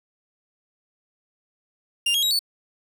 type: tone with pitch steps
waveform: 40% pulse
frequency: 2800 / 3273 / 3825 / 4470 Hz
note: F7 / G#7 / A#7 / C#8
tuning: +4 / -26 / +44 / +14 cents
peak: -18 dBFS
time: 2.06-2.392 s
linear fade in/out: 5 ms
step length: 83 ms
effects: none